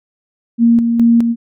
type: tone with tremolo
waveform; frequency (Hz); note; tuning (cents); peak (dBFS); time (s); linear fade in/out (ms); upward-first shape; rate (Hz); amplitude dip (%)
sine; 233.1; A#3; 0; -6; 0.58-1.36; 50; square; 2.4; 45
effects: none